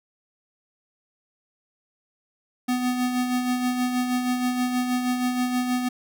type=tone with tremolo; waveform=square; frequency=249.5 Hz; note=B3; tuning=18 cents sharp; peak=-21 dBFS; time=2.68-5.89 s; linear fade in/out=10 ms; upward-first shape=sine; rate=6.3 Hz; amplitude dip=45%; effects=none